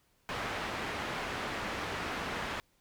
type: low-pass noise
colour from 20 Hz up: white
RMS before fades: -37 dBFS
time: 0.29-2.6 s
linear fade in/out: 0 ms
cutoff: 1900 Hz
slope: 12 dB/octave
effects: pink hiss -71 dBFS RMS until 2.8 s